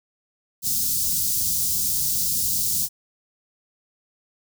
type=band-stop noise; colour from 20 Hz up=white; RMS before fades=-23 dBFS; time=0.62-2.89 s; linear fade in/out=50 ms; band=210 to 4800 Hz; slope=24 dB/octave; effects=none

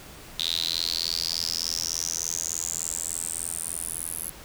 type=tone with high-pass filter sweep; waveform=sawtooth; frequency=83.4 Hz; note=E2; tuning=21 cents sharp; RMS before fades=-30 dBFS; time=0.39-4.3 s; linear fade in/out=5 ms; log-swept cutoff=3700 to 11000 Hz; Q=8.8; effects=pink hiss -45 dBFS RMS until 4.44 s

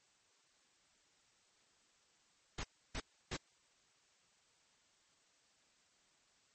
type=noise bursts; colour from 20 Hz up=pink; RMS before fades=-41 dBFS; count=3; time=2.58-3.368 s; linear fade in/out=5 ms; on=56 ms; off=310 ms; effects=white hiss -72 dBFS RMS until 6.54 s + MP3 32 kbps

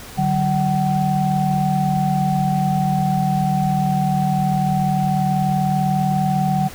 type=tone cluster; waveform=sine; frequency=148.6 / 188.8 / 756 Hz; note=D3 / F#3 / F#5; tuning=+21 / +35 / +37 cents; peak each=-20 dBFS; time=0.17-6.69 s; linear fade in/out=20 ms; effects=pink hiss -37 dBFS RMS until 6.74 s

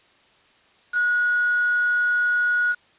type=tone with quantisation; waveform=sine; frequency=1454 Hz; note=F#6; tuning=31 cents flat; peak=-18 dBFS; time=0.92-2.76 s; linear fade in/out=50 ms; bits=5; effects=white hiss -57 dBFS RMS until 2.98 s + resampled to 8000 Hz

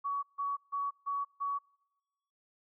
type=tone bursts; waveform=sine; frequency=1127 Hz; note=C#6; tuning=28 cents sharp; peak=-31 dBFS; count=5; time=0.04-1.59 s; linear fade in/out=20 ms; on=190 ms; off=150 ms; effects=noise-tail reverb RT60 1.0 s tail -25 dB re dry

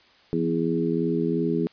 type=harmonic tone with a mistuned harmonic; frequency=82.8 Hz; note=E2; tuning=8 cents sharp; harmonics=2 / 3 / 4 / 5; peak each=-27 / -27 / -27 / -27 dBFS; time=0.33-1.67 s; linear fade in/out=0 ms; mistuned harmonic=2; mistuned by=+34 cents; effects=white hiss -56 dBFS RMS until 1.72 s + resampled to 11025 Hz

